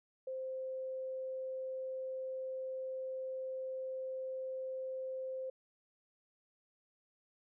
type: tone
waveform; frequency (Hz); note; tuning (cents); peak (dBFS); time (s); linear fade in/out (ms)
sine; 522; C5; -4; -38; 0.27-5.5; 5
effects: none